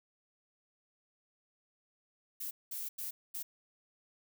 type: noise bursts at uneven times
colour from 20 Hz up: violet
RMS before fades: -40 dBFS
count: 4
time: 2.4-2.51 / 2.71-2.89 / 2.98-3.11 / 3.34-3.43 s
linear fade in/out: 10 ms
effects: none